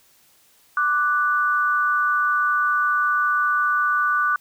sine tone pair together, 1174.7 / 1480 Hz, D6 / F#6, 0 / 0 cents, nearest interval major third, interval 400 cents, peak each -20 dBFS, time 0.77-4.36 s, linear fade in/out 2 ms, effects white hiss -57 dBFS RMS until 4.4 s

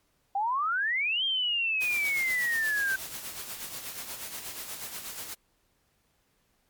sine exponential two-way sweep, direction up then down, 770 to 3224 to 1543 Hz, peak -25 dBFS, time 0.35-2.96 s, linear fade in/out 5 ms, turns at 1.24 s
white noise with tremolo, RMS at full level -37 dBFS, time 1.8-5.35 s, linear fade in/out 20 ms, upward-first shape sine, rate 8.3 Hz, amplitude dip 50%
effects pink hiss -71 dBFS RMS until 6.69 s + MP3 96 kbps

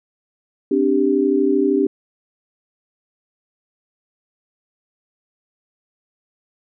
sine chord, C suspended second, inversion none, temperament just, 261.6 / 294.3 / 392.4 Hz, C4 / D4 / G4, 0 / +4 / +2 cents, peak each -20 / -18 / -17 dBFS, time 0.71-1.87 s, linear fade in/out 5 ms, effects none

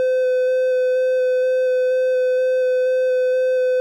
triangle tone with vibrato, 510 Hz, C5, 44 cents flat, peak -13 dBFS, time 0-3.8 s, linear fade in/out 0 ms, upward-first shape square, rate 2.1 Hz, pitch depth 8 cents each way, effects none

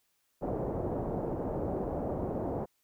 white low-pass noise, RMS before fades -34 dBFS, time 0.41-2.66 s, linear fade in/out 20 ms, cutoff 660 Hz, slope 24 dB/octave, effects white hiss -75 dBFS RMS until 2.83 s

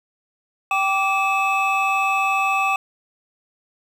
triangle tone cluster, 779 / 1165 / 2593 Hz, G5 / D6 / E7, -11 / -14 / -29 cents, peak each -20 dBFS, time 0.71-2.76 s, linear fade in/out 2 ms, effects none

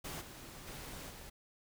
pink noise with level steps, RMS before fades -43 / -51 / -47 / -51 dBFS, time 0.04-1.3 s, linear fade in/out 10 ms, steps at 0.2 / 0.66 / 1.09 s, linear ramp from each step 20 ms, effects none

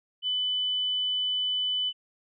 sine tone, 3000 Hz, F#7, 23 cents sharp, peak -25 dBFS, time 0.22-1.93 s, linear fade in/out 50 ms, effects none

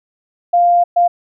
sine tone bursts at uneven times, 698.5 Hz, F5, in tune, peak -8 dBFS, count 2, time 0.53-0.84 / 0.96-1.08 s, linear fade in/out 10 ms, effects none

